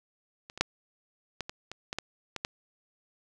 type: clicks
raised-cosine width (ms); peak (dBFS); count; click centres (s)
0.2; -27 / -25 / -6 / -16 / -20 / -22 / -17 / -14 / -17 / -13; 10; 0.499 / 0.576 / 0.61 / 1.407 / 1.495 / 1.716 / 1.929 / 1.986 / 2.363 / 2.449
effects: none